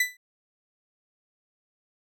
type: tone with exponential decay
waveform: 40% pulse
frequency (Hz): 1990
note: B6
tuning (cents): +13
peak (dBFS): -17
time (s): 0-0.17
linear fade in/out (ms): 5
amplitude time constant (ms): 36
effects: none

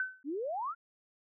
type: tone with exponential decay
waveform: sine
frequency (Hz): 1521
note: F#6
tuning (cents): +47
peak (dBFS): -27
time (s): 0-0.23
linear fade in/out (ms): 1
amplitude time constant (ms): 50
type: exponential sweep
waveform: sine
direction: up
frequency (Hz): 261.6 to 1444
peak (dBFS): -33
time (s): 0.24-0.75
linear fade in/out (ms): 50
effects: none

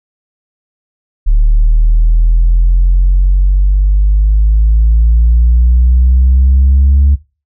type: exponential sweep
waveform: sine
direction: up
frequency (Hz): 36.71 to 70.7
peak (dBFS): -3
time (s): 1.26-7.16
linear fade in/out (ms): 20
effects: noise-tail reverb RT60 0.3 s tail -19 dB re dry + tanh soft clip ceiling -2 dBFS

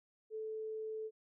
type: tone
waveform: sine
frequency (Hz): 437.1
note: A4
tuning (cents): -11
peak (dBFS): -39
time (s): 0.3-1.11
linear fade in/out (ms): 50
effects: none

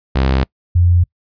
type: tone pair in turn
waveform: sawtooth / sine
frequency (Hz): 66.2 / 87.63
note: C2 / F2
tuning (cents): +21 / +6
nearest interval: perfect fourth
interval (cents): 485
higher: second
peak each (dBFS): -8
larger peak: neither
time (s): 0.15-0.44 / 0.75-1.04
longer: neither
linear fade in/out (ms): 10
effects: noise-tail reverb RT60 0.1 s tail -26 dB re dry + resampled to 11025 Hz

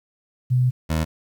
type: tone pair in turn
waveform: sine / 20% pulse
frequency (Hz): 125.9 / 79.69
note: B2 / D#2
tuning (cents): +34 / +42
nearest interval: minor sixth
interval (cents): 792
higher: first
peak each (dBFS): -15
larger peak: neither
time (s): 0.5-0.71 / 0.89-1.05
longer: first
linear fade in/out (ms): 20
effects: 9-bit

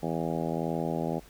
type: harmonic tone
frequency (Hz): 81.8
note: E2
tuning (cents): -13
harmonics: 2 / 3 / 4 / 5 / 6 / 7 / 8 / 9 / 10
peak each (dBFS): -33 / -35 / -36 / -37 / -38 / -38 / -39 / -40 / -40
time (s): 0.02-1.2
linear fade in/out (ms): 20
effects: added 50 Hz sine -55 dBFS peak until 1.29 s + pink hiss -55 dBFS RMS until 1.29 s

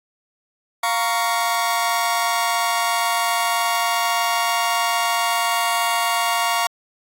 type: chord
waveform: sawtooth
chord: Bb minor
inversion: second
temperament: just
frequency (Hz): 699.2 / 932.3 / 1118.8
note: F5 / Bb5 / Db6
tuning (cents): +2 / 0 / +16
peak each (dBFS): -19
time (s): 0.83-6.67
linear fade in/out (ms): 5
effects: AAC 48 kbps

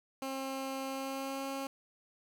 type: tone with pitch glide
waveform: 15% pulse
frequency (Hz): 267.7 to 271.8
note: C4 to C#4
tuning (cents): +40 to -34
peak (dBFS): -30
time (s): 0.22-1.67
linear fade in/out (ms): 2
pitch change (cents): +26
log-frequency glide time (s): 0.85-1.46
effects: none

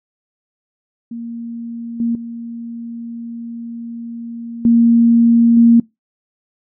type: tone with level steps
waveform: sine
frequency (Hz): 233.1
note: A#3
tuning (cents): 0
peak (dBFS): -24 / -14 / -25 / -7 / -5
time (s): 1.11-5.8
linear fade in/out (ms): 5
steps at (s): 2 / 2.15 / 4.65 / 5.57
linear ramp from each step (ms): 2
effects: noise-tail reverb RT60 0.2 s tail -24 dB re dry

